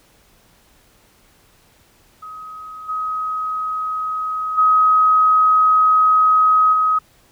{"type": "tone with level steps", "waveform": "sine", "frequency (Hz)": 1265, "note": "D#6", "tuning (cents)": 28, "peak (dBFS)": [-31, -20, -10, -13], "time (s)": [2.22, 6.99], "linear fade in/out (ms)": 10, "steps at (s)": [2.88, 4.57, 6.72], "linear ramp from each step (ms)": 20, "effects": ["pink hiss -54 dBFS RMS until 7.31 s"]}